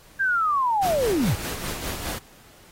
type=linear sweep; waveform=sine; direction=down; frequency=1617 to 66.3 Hz; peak=-19 dBFS; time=0.19-1.36 s; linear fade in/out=20 ms
type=noise with tremolo; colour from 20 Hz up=pink; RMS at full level=-30 dBFS; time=0.82-2.19 s; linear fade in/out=10 ms; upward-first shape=sine; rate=4.9 Hz; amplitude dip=45%
effects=pink hiss -52 dBFS RMS until 2.71 s + AAC 48 kbps